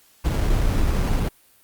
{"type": "noise with sample-and-hold", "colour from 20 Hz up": "brown", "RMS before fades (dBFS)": -20, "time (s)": [0.24, 1.29], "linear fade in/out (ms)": 10, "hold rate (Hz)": 3675, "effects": ["white hiss -56 dBFS RMS until 1.63 s", "Opus 48 kbps"]}